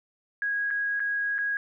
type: tone with dropouts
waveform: sine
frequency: 1649 Hz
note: G#6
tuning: 13 cents flat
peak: -25 dBFS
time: 0.42-1.57 s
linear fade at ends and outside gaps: 1 ms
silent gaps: 0.705-0.709 / 0.996-1.002 / 1.382-1.387 s
effects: none